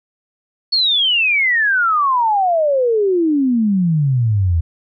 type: exponential sweep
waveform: sine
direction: down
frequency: 4435 to 79.6 Hz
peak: -12 dBFS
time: 0.72-4.61 s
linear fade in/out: 10 ms
effects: none